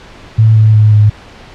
sine tone with pitch steps, 110.5 / 108.79 / 107.11 / 105.45 Hz, A2 / A2 / A2 / G#2, +8 / -19 / -46 / +27 cents, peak -3 dBFS, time 0.38-1.1 s, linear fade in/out 10 ms, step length 180 ms, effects pink hiss -35 dBFS RMS until 1.54 s + low-pass 4000 Hz 12 dB/octave

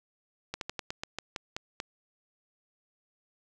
slowing click train, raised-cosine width 0.2 ms, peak -17 dBFS, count 10, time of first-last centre 0.54-1.801 s, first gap 72 ms, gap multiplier 1.16, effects none

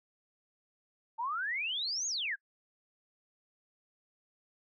sine exponential two-way sweep, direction up then down, 880 to 6820 to 1512 Hz, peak -32 dBFS, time 1.18-2.36 s, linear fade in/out 20 ms, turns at 2.07 s, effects noise-tail reverb RT60 0.1 s tail -25 dB re dry

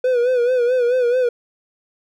triangle tone with vibrato, 493.9 Hz, B4, in tune, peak -12 dBFS, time 0.04-1.29 s, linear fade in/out 5 ms, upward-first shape sine, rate 4.6 Hz, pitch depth 72 cents each way, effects none

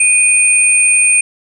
sine tone pair together, 2472 / 8809 Hz, D#7 / C#9, -12 / -12 cents, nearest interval octave + minor seventh, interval 2200 cents, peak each -10 dBFS, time 0-1.21 s, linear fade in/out 5 ms, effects none

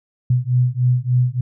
sine beating tone pair, 123.2 / 126.6 Hz, B2 / B2, -4 / +43 cents, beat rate 3.4 Hz, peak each -17 dBFS, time 0.3-1.41 s, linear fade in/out 5 ms, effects none

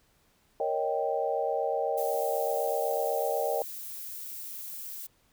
sine chord, Eb dominant seventh, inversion second, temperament equal, 466.2 / 554.4 / 622.3 / 784 Hz, Bb4 / Db5 / Eb5 / G5, 0 / 0 / 0 / 0 cents, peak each -32 dBFS, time 0.6-3.62 s, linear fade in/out 2 ms
violet noise, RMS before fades -40 dBFS, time 1.97-5.07 s, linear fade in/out 10 ms
effects pink hiss -67 dBFS RMS until 5.32 s

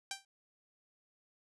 5% pulse tone with exponential decay, 784 Hz, G5, in tune, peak -22 dBFS, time 0.11-0.25 s, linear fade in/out 2 ms, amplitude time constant 30 ms, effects low-pass 9000 Hz 12 dB/octave

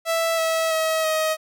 sawtooth tone with pitch steps, 659.3 / 649.5 / 639.8 / 630.3 Hz, E5 / E5 / D#5 / D#5, 0 / -26 / +48 / +22 cents, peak -16 dBFS, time 0.05-1.37 s, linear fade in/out 50 ms, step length 330 ms, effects none

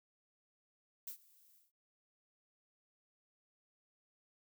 violet noise with ADSR envelope, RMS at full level -43 dBFS, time 1.07-1.72 s, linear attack 5 ms, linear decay 93 ms, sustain -24 dB, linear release 160 ms, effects none

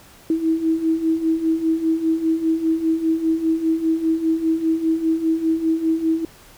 sine beating tone pair, 319.9 / 324.9 Hz, D#4 / E4, +48 / -25 cents, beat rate 5 Hz, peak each -23 / -18 dBFS, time 0.3-6.25 s, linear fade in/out 2 ms, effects pink hiss -47 dBFS RMS until 6.57 s

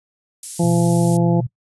white high-pass noise, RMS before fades -27 dBFS, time 0.43-1.17 s, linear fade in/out 2 ms, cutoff 8400 Hz, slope 12 dB/octave
harmonic tone, 170.9 Hz, F3, 37 cents flat, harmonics 1 / 2 / 3 / 4 / 5, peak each -15 / -21 / -25 / -27 / -29 dBFS, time 0.59-1.41 s, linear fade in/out 10 ms
sine tone, 123.47 Hz, B2, in tune, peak -20 dBFS, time 0.63-1.47 s, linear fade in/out 10 ms
effects noise-tail reverb RT60 0.1 s tail -21 dB re dry + resampled to 24000 Hz

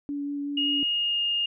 sine tone with vibrato, 285.8 Hz, D4, 47 cents flat, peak -28 dBFS, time 0.09-0.83 s, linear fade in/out 0 ms, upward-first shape sine, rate 5.4 Hz, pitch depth 8 cents each way
sine tone with pitch glide, 2864 to 2834 Hz, F7 to F7, +43 to +25 cents, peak -23 dBFS, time 0.57-1.46 s, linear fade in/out 5 ms, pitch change -18 cents, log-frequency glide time 0.81-1.22 s
effects none

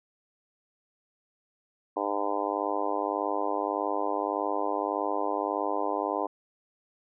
harmonic tone, 101.7 Hz, G#2, 36 cents flat, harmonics 3 / 4 / 5 / 6 / 7 / 8 / 9 / 10, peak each -35 / -35 / -35 / -35 / -35 / -35 / -35 / -35 dBFS, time 1.96-6.27 s, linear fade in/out 10 ms, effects none

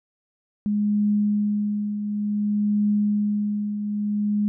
sine tone with tremolo, 207.7 Hz, G#3, in tune, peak -17 dBFS, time 0.66-4.48 s, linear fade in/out 0 ms, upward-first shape triangle, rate 0.56 Hz, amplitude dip 60%, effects none

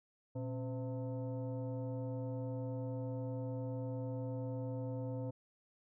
sine tone with frequency modulation, 120.2 Hz, B2, 46 cents flat, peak -37 dBFS, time 0.35-5.31 s, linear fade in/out 10 ms, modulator 391 Hz, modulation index 1, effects none

